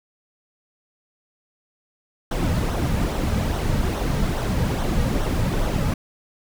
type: noise with flanger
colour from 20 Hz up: brown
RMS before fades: -22 dBFS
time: 2.31-5.94 s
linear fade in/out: 5 ms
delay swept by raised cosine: 0.41 to 2.91 ms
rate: 2.4 Hz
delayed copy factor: -0.5
effects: none